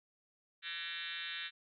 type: tone with frequency modulation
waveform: sine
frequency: 2700 Hz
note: E7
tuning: 41 cents sharp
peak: -39 dBFS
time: 0.62-1.51 s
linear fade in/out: 50 ms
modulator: 169 Hz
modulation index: 7.1
effects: none